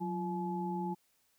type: tone cluster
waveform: sine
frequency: 182.1 / 347.1 / 854 Hz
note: F#3 / F4 / G#5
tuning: -27 / -11 / +48 cents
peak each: -36 / -40 / -38 dBFS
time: 0-0.95 s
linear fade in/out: 20 ms
effects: white hiss -73 dBFS RMS until 1.38 s

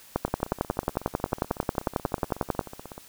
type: two click trains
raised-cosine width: 1 ms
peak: -9 / -24 dBFS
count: 28 / 45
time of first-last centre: 0.16-2.592 / 0.28-2.979 s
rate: 11.1 / 16.3 Hz
effects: white hiss -51 dBFS RMS until 3.08 s

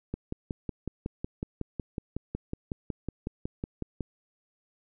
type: click train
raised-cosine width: 3 ms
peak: -19 dBFS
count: 22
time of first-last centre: 0.14-4.007 s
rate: 5.43 Hz
effects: none

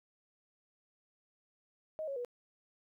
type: tone with pitch steps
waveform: sine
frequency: 627 / 552.2 / 486.3 Hz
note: D#5 / C#5 / B4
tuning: +13 / -7 / -27 cents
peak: -36 dBFS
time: 1.99-2.248 s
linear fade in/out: 0 ms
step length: 86 ms
effects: 13-bit

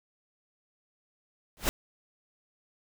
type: noise with exponential growth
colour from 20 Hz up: pink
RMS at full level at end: -22 dBFS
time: 1.57-1.69 s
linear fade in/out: 0 ms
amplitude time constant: 26 ms
effects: none

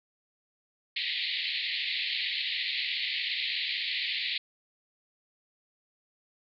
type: band-pass noise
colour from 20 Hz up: white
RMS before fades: -32 dBFS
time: 0.96-4.38 s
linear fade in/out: 5 ms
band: 1900 to 4400 Hz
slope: 96 dB/octave
effects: none

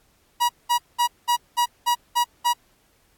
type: tone bursts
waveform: 45% pulse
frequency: 962 Hz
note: B5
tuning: 46 cents flat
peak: -17 dBFS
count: 8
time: 0.4-2.536 s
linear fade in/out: 20 ms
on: 92 ms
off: 200 ms
effects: pink hiss -62 dBFS RMS until 3.17 s + AAC 64 kbps

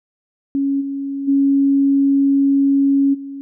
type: tone with level steps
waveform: sine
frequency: 276.7 Hz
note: C#4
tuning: 3 cents flat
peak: -15 / -21 / -11 / -27 dBFS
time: 0.55-3.41 s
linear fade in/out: 0 ms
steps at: 0.8 / 1.27 / 3.13 s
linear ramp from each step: 20 ms
effects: none

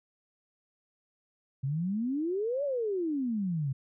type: exponential two-way sweep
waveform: sine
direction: up then down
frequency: 129 to 587.3 to 129 Hz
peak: -28 dBFS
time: 1.63-3.73 s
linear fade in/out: 10 ms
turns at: 2.64 s
effects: none

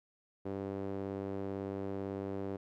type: tone with band-pass filter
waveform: sawtooth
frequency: 98 Hz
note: G2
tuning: in tune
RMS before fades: -39 dBFS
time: 0.45-2.57 s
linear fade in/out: 10 ms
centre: 400 Hz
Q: 1.6
effects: none

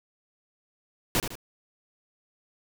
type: noise with echo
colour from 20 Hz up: pink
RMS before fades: -24 dBFS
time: 1.15-1.2 s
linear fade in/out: 0 ms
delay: 77 ms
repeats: 2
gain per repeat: -8 dB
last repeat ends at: 1.354 s
effects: none

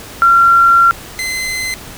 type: tone pair in turn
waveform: sine / sawtooth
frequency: 1372 / 2056 Hz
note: F6 / C7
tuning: -31 / -31 cents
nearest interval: perfect fifth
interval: 700 cents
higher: second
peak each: -5 / -14 dBFS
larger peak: first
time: 0.22-0.91 / 1.19-1.74 s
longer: first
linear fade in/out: 0 ms
effects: pink hiss -32 dBFS RMS until 1.97 s

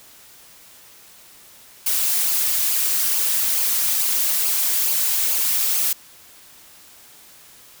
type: noise with flanger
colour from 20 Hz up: blue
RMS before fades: -20 dBFS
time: 1.86-5.93 s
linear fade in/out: 5 ms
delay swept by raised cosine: 0.52 to 4.62 ms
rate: 2.3 Hz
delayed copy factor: -0.6
effects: white hiss -47 dBFS RMS until 7.8 s

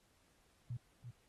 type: tone with echo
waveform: sine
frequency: 120.7 Hz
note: B2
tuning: 39 cents flat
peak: -39 dBFS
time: 0.7-0.77 s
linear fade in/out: 5 ms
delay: 340 ms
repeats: 1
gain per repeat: -9 dB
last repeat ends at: 1.11 s
effects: pink hiss -73 dBFS RMS until 1.28 s + AAC 32 kbps

